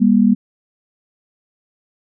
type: tone pair together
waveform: sine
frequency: 200 / 239.8 Hz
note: G3 / A#3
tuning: +35 / +49 cents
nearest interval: minor third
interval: 314 cents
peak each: -12 dBFS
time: 0-0.35 s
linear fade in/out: 20 ms
effects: none